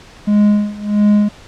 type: tone with tremolo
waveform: triangle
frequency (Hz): 207.7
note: G#3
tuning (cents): 0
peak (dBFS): -5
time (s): 0.27-1.29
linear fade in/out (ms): 10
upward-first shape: sine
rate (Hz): 1.5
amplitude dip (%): 90
effects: pink hiss -40 dBFS RMS until 1.47 s + low-pass 6000 Hz 12 dB/octave